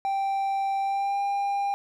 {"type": "tone with pitch glide", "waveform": "triangle", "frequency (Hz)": [784, 800.5], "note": ["G5", "G5"], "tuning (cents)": [0, 36], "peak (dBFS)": -22, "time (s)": [0.05, 1.74], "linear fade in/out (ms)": 0, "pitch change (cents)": 36, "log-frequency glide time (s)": [0.8, 1.2], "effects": []}